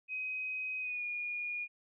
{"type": "tone with pitch glide", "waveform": "sine", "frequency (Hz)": [2520, 2437], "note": ["D#7", "D#7"], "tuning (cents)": [21, -37], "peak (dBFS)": -35, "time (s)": [0.08, 1.68], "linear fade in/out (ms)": 50, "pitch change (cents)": -58, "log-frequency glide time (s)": [0.8, 1.04], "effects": []}